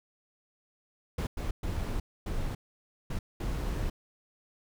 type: noise bursts at uneven times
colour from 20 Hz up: brown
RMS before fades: -32 dBFS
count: 6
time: 1.18-1.27 / 1.37-1.51 / 1.63-2 / 2.26-2.55 / 3.1-3.19 / 3.4-3.9 s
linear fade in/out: 5 ms
effects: none